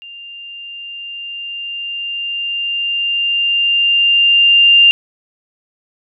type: tone with level ramp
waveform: sine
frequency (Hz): 2794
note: F7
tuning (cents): 0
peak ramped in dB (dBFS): -31 to -4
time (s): 0.02-4.91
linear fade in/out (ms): 0
effects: none